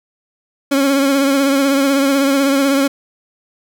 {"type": "tone with vibrato", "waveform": "30% pulse", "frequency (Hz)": 275.6, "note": "C#4", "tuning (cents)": -10, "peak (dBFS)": -9, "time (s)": [0.71, 2.88], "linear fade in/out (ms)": 10, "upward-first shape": "triangle", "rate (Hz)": 16, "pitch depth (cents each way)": 51, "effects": []}